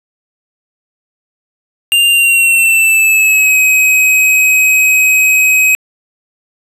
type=tone with pitch glide; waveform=square; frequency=2794 to 2533 Hz; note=F7 to D#7; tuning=0 to +30 cents; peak=-7 dBFS; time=1.92-5.75 s; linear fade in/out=0 ms; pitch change=-170 cents; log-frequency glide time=2.09-3.58 s; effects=resampled to 32000 Hz + 8-bit